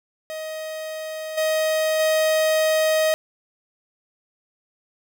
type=tone with level steps; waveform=45% pulse; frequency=629 Hz; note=D#5; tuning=19 cents sharp; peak=-29 / -19 / -17 dBFS; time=0.3-3.14 s; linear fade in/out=0 ms; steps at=1.37 / 1.99 s; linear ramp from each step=10 ms; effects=none